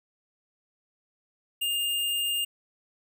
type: tone with sample-and-hold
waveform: sine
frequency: 2818 Hz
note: F7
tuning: 15 cents sharp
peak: -25 dBFS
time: 1.61-2.45 s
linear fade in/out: 10 ms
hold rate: 11025 Hz
effects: none